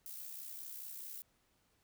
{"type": "noise with amplitude modulation", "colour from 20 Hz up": "violet", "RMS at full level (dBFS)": -45, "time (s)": [0.06, 1.22], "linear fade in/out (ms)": 0, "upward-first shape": "sine", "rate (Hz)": 64.8, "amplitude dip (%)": 50, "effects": ["pink hiss -75 dBFS RMS until 1.83 s"]}